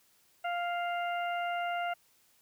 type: harmonic tone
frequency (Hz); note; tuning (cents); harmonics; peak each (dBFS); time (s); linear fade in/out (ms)
698.5; F5; 0; 1 / 2 / 3 / 4; -32 / -38 / -42 / -44; 0.44-1.94; 10
effects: white hiss -67 dBFS RMS until 2.41 s